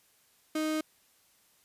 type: tone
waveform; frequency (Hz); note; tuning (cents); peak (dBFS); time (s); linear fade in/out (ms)
35% pulse; 311.1; D#4; 0; -27; 0.55-0.81; 5
effects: white hiss -66 dBFS RMS until 1.64 s + resampled to 32000 Hz